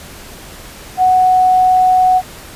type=tone; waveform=sine; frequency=740 Hz; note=F#5; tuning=in tune; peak=-7 dBFS; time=0.97-2.22 s; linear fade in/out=50 ms; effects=pink hiss -34 dBFS RMS until 2.55 s + resampled to 32000 Hz